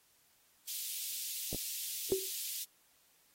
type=high-pass noise; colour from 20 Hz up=white; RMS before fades=-40 dBFS; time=0.67-2.65 s; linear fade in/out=20 ms; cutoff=2900 Hz; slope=24 dB/octave
type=clicks; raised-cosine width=2 ms; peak=-28 / -28 dBFS; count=2; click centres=1.529 / 1.547 s
type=tone with exponential decay; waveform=sine; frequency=382 Hz; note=G4; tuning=45 cents flat; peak=-24 dBFS; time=2.12-2.3 s; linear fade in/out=0 ms; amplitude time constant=37 ms
effects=white hiss -69 dBFS RMS until 3.34 s + AAC 48 kbps